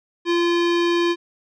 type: tone with low-pass filter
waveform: square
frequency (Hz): 344.4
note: F4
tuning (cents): -24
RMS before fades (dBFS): -19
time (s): 0.25-1.16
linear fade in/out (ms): 50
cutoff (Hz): 3800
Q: 1.6
effects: none